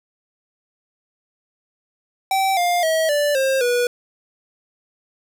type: tone with pitch steps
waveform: square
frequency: 772 / 703.8 / 641.7 / 585.1 / 533.4 / 486.3 Hz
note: G5 / F5 / E5 / D5 / C5 / B4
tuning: -27 / +13 / -47 / -7 / +33 / -27 cents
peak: -17 dBFS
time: 2.31-3.87 s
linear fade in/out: 2 ms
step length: 260 ms
effects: none